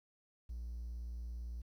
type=tone; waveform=triangle; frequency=58.9 Hz; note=A#1; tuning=19 cents sharp; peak=-38 dBFS; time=0.49-1.62 s; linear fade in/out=10 ms; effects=tanh soft clip ceiling -35 dBFS + 12-bit